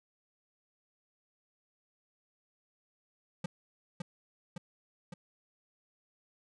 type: tone with echo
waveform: square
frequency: 174.8 Hz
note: F3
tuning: 2 cents sharp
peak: -33 dBFS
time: 3.44-3.46 s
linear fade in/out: 5 ms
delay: 560 ms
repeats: 3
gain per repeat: -3 dB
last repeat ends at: 5.14 s
effects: resampled to 22050 Hz